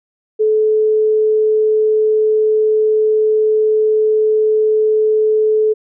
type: tone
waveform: sine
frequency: 432 Hz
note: A4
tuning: 32 cents flat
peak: -10 dBFS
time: 0.39-5.74 s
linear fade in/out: 20 ms
effects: none

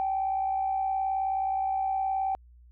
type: tone pair together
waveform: sine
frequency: 771.5 / 830.6 Hz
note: G5 / G#5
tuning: -28 / 0 cents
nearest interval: minor second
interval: 128 cents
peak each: -25 / -36 dBFS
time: 0-2.35 s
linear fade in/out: 0 ms
effects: tanh soft clip ceiling -19 dBFS + added 60 Hz sine -51 dBFS peak until 2.71 s

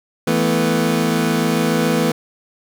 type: chord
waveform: 25% pulse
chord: E suspended fourth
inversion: none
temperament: equal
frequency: 164.81 / 220 / 246.9 Hz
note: E3 / A3 / B3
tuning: 0 / 0 / 0 cents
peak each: -16 dBFS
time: 0.27-2.12 s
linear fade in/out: 5 ms
effects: none

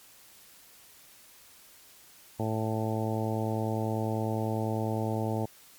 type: harmonic tone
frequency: 110 Hz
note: A2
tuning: in tune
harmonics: 1 / 2 / 3 / 4 / 5 / 6 / 7 / 8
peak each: -31 / -34 / -36 / -37 / -38 / -39 / -39 / -40 dBFS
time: 2.39-5.46 s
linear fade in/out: 10 ms
effects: white hiss -55 dBFS RMS until 5.78 s + MP3 96 kbps

